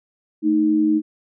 sine tone pair together, 220.2 / 311.1 Hz, A3 / D#4, +2 / 0 cents, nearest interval tritone, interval 598 cents, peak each -22 / -15 dBFS, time 0.42-1.02 s, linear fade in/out 50 ms, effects none

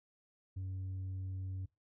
sine tone with tanh clipping, 94.3 Hz, F#2, 33 cents sharp, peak -39 dBFS, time 0.56-1.66 s, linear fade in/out 10 ms, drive 3 dB, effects noise-tail reverb RT60 0.2 s tail -22 dB re dry

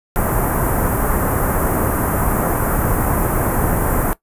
pink band-stop noise, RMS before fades -17 dBFS, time 0.16-4.13 s, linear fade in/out 0 ms, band 1500 to 11000 Hz, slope 24 dB/octave, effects noise-tail reverb RT60 0.1 s tail -18 dB re dry + resampled to 32000 Hz

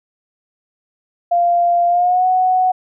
sine tone with pitch glide, 695 to 740.6 Hz, F5 to F#5, -9 to +1 cents, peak -11 dBFS, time 1.31-2.72 s, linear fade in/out 10 ms, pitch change +110 cents, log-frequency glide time 1.88-2.26 s, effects none

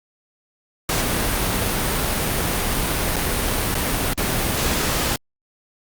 pink noise with dropouts, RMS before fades -21 dBFS, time 0.89-5.16 s, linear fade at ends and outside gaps 2 ms, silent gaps 3.16-3.164 / 3.745-3.751 / 4.135-4.176 s, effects Opus 48 kbps

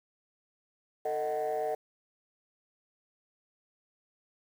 sine chord, D# diminished, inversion second, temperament just, 448 / 622.3 / 746.7 Hz, A4 / D#5 / F#5, +31 / 0 / +16 cents, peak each -32 dBFS, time 1.05-1.75 s, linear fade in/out 5 ms, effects tanh soft clip ceiling -25 dBFS + 9-bit

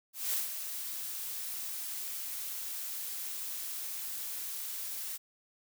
blue noise with ADSR envelope, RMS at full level -31 dBFS, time 0.13-5.18 s, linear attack 200 ms, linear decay 150 ms, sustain -8 dB, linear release 25 ms, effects none

